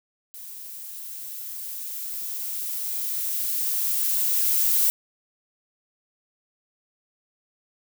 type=noise with level ramp; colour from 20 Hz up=violet; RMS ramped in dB=-40 to -20 dBFS; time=0.34-4.9 s; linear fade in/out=0 ms; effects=none